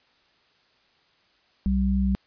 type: tone pair together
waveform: sine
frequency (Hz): 64.6 / 193.58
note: C2 / G3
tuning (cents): -21 / -21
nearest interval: octave + perfect fifth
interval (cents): 1900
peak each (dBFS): -23 / -22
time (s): 1.66-2.15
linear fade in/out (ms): 0
effects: white hiss -63 dBFS RMS until 2.26 s + resampled to 11025 Hz